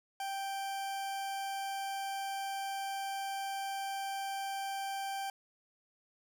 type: tone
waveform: 40% pulse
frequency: 784 Hz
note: G5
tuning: in tune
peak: -35 dBFS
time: 0.2-5.3 s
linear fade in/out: 2 ms
effects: none